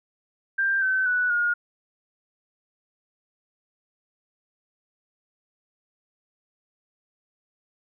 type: tone with pitch steps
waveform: sine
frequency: 1584 / 1530.9 / 1479.6 / 1430.1 Hz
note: G6 / G6 / F#6 / F6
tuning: +18 / -41 / 0 / +41 cents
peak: -20 dBFS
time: 0.58-1.54 s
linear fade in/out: 10 ms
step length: 240 ms
effects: none